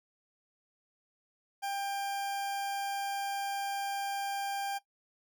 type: tone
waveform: 40% pulse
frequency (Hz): 795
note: G5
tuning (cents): +24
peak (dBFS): -32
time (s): 1.62-4.79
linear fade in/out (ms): 20
effects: noise-tail reverb RT60 0.1 s tail -17 dB re dry